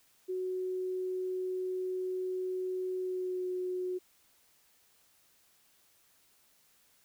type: tone with pitch glide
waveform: sine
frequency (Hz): 370 to 365.5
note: F#4 to F#4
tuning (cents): 0 to -21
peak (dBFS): -32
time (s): 0.28-3.99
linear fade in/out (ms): 20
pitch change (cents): -21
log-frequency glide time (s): 2.99-3.47
effects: white hiss -67 dBFS RMS until 7.04 s